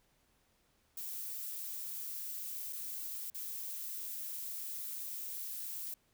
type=noise with dropouts; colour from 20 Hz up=violet; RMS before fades=-42 dBFS; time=0.97-5.94 s; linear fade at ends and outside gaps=2 ms; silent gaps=2.726-2.73 / 3.301-3.346 s; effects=pink hiss -73 dBFS RMS until 6.13 s